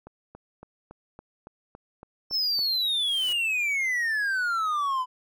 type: click train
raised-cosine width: 1 ms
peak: -29 dBFS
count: 10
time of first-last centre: 0.07-2.591 s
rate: 3.57 Hz
type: exponential sweep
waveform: triangle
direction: down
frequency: 5400 to 996 Hz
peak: -22 dBFS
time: 2.3-5.06 s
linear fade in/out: 50 ms
type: noise with exponential growth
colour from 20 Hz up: white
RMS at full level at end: -39 dBFS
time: 2.64-3.33 s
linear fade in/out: 5 ms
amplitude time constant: 150 ms
effects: none